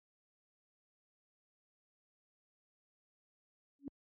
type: tone with exponential growth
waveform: sine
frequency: 280 Hz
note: C#4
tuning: 18 cents sharp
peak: -36 dBFS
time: 3.79-3.88 s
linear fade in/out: 1 ms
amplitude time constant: 18 ms
effects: high-pass 60 Hz 12 dB/octave